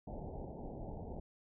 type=low-pass noise; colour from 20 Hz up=pink; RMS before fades=-45 dBFS; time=0.07-1.2 s; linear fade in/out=5 ms; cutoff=870 Hz; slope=96 dB/octave; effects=none